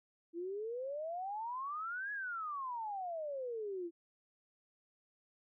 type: exponential two-way sweep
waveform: sine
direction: up then down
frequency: 329.6 to 1698 to 329.6 Hz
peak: -38 dBFS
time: 0.33-3.91 s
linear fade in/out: 50 ms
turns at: 2.12 s
effects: none